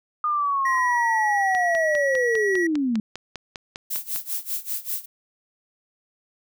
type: linear sweep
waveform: sine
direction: down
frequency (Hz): 1226 to 207.7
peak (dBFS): -20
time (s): 0.24-3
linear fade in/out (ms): 2
type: tone with pitch glide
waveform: triangle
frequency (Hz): 1902 to 1925.2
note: A#6 to B6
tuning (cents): +34 to -45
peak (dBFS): -21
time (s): 0.65-2.67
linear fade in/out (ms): 5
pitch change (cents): +21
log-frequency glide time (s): 0.77-0.92
type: click train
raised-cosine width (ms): 0.2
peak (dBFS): -16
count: 14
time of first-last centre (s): 1.55-4.16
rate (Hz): 4.98
type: noise with tremolo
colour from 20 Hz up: violet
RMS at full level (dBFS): -26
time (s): 3.9-5.06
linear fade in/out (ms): 10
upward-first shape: sine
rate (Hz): 5.1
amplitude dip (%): 90
effects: none